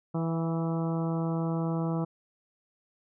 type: harmonic tone with a mistuned harmonic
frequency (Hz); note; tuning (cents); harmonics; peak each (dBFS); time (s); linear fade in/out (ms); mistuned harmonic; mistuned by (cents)
164.2; E3; -6; 1 / 2 / 3 / 4 / 5 / 6 / 7 / 8; -28 / -34 / -38 / -40 / -42 / -44 / -45 / -46; 0.14-2.05; 10; 4; +19
effects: none